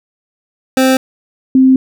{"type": "tone pair in turn", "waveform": ["25% pulse", "sine"], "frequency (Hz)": [261.6, 261.6], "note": ["C4", "C4"], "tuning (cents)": [0, 0], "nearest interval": "unison", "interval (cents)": 0, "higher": "neither", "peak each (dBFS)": -4, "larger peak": "neither", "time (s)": [[0.77, 0.97], [1.55, 1.76]], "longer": "second", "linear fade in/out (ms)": 2, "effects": []}